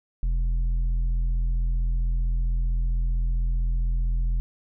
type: tone with tanh clipping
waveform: triangle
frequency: 42.22 Hz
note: E1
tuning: 42 cents sharp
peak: -22 dBFS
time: 0.23-4.4 s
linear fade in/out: 0 ms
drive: 10 dB
effects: none